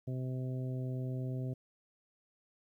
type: harmonic tone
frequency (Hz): 128.7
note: C3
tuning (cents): -28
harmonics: 1 / 2 / 3 / 4 / 5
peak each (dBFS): -35 / -43 / -47 / -51 / -51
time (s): 0.07-1.54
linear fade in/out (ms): 10
effects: 12-bit